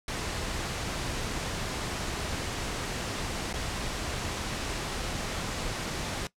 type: noise with dropouts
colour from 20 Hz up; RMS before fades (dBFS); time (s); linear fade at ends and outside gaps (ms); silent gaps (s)
pink; -33; 0.08-6.27; 2; 3.529-3.538
effects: noise-tail reverb RT60 0.1 s tail -19 dB re dry + low-pass 8000 Hz 12 dB/octave